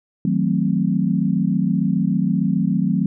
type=chord; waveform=sine; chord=D# diminished seventh; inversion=none; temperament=equal with one note detuned; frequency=158.28 / 185 / 220 / 261.6 Hz; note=D#3 / F#3 / A3 / C4; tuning=+30 / 0 / 0 / 0 cents; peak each=-23 / -19 / -22 / -24 dBFS; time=0.25-3.06 s; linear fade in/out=2 ms; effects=none